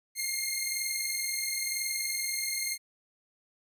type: tone pair together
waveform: 10% pulse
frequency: 2115 / 2136 Hz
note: C7 / C7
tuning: +18 / +35 cents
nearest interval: unison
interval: 17 cents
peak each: -24 dBFS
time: 0.15-2.78 s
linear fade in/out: 50 ms
effects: none